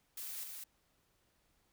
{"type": "noise with echo", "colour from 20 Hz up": "blue", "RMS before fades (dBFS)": -44, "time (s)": [0.17, 0.44], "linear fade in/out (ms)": 5, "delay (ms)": 200, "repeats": 1, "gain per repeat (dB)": -3, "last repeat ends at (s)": 0.64, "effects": ["pink hiss -75 dBFS RMS until 1.72 s"]}